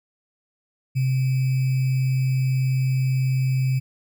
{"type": "tone with sample-and-hold", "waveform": "sine", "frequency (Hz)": 130.81, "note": "C3", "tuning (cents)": 0, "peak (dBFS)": -18, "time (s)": [0.95, 3.8], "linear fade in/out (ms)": 20, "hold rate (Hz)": 2450, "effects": []}